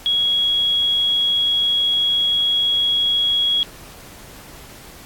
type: tone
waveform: sine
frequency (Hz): 3322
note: G#7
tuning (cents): 0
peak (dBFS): -15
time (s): 0.06-3.63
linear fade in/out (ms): 0
effects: pink hiss -41 dBFS RMS until 5.05 s + AAC 64 kbps